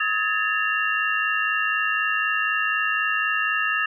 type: tone cluster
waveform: sine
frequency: 1269 / 1676 / 1780 / 2765 Hz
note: D#6 / G#6 / A6 / F7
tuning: +34 / +15 / +20 / -18 cents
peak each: -26 dBFS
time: 0-3.86 s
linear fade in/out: 5 ms
effects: none